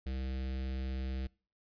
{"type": "tone with notch filter", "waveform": "square", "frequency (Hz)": 65.41, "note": "C2", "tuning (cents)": 0, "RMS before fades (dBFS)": -37, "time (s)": [0.06, 1.27], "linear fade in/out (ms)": 5, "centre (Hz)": 1000, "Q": 0.86, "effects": ["noise-tail reverb RT60 0.4 s tail -25 dB re dry", "resampled to 11025 Hz"]}